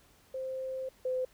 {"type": "tone pair in turn", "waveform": "sine", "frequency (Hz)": [523.3, 511.9], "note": ["C5", "C5"], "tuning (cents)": [0, -38], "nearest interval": "unison", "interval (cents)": 38, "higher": "first", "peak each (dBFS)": [-34, -29], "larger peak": "second", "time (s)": [[0.34, 0.89], [1.05, 1.25]], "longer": "first", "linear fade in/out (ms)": 5, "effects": ["pink hiss -63 dBFS RMS until 1.33 s"]}